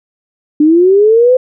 sine linear sweep, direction up, 292.5 to 518 Hz, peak -4 dBFS, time 0.6-1.37 s, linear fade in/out 5 ms, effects none

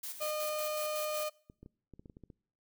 blue noise with tremolo, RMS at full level -41 dBFS, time 0.03-1.29 s, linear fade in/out 5 ms, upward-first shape square, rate 5.4 Hz, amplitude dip 55%
35% pulse tone, 610 Hz, D#5, 34 cents flat, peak -32 dBFS, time 0.2-1.3 s, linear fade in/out 20 ms
clicks, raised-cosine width 3 ms, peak -38 dBFS, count 10, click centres 1.499 / 1.63 / 1.661 / 1.937 / 1.995 / 2.058 / 2.098 / 2.169 / 2.237 / 2.302 s
effects noise-tail reverb RT60 0.6 s tail -24 dB re dry

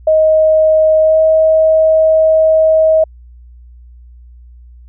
sine tone with pitch glide, 628 to 634.9 Hz, D#5 to D#5, +16 to +35 cents, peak -6 dBFS, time 0.07-3.04 s, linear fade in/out 5 ms, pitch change +19 cents, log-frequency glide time 1.01-1.2 s, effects added 60 Hz sine -35 dBFS peak until 4.88 s

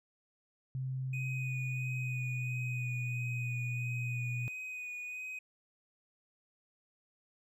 sine tone with pitch glide, 130.7 to 121.95 Hz, C3 to B2, -1 to -21 cents, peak -34 dBFS, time 0.75-4.48 s, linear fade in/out 0 ms, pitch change -120 cents, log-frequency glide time 1.27-3.3 s
triangle tone with vibrato, 2489 Hz, D#7, in tune, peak -38 dBFS, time 1.13-5.39 s, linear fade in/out 5 ms, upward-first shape sine, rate 1.5 Hz, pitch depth 20 cents each way
effects none

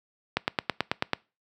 click train, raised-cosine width 0.3 ms, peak -7 dBFS, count 8, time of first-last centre 0.37-1.133 s, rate 9.17 Hz, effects noise-tail reverb RT60 0.3 s tail -24 dB re dry + high-pass 100 Hz 12 dB/octave

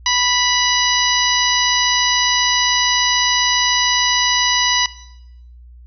harmonic tone with a mistuned harmonic, 987 Hz, B5, 1 cent flat, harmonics 1 / 2 / 3 / 4 / 5 / 6, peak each -21 / -21 / -21 / -21 / -21 / -21 dBFS, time 0.06-4.86 s, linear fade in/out 2 ms, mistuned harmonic 3, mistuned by -19 cents, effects noise-tail reverb RT60 0.8 s tail -17 dB re dry + added 60 Hz sine -38 dBFS peak until 5.86 s

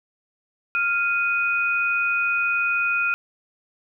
sine tone pair together, 1396.9 / 2489 Hz, F6 / D#7, 0 / 0 cents, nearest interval minor seventh, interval 1000 cents, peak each -22 dBFS, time 0.75-3.14 s, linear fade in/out 0 ms, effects none

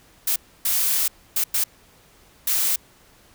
blue noise bursts at uneven times, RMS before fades -21 dBFS, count 5, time 0.27-0.36 / 0.65-1.08 / 1.36-1.44 / 1.54-1.64 / 2.47-2.76 s, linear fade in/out 5 ms, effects pink hiss -54 dBFS RMS until 3.34 s

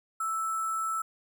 sine tone with sample-and-hold, 1319 Hz, E6, 1 cent sharp, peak -28 dBFS, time 0.2-1.02 s, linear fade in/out 5 ms, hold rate 8820 Hz, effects none

